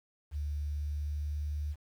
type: tone with pitch glide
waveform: sine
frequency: 73.42 to 74.23 Hz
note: D2 to D2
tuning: 0 to +19 cents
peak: -32 dBFS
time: 0.31-1.76 s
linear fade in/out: 50 ms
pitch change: +19 cents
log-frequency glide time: 0.65-1.37 s
effects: 10-bit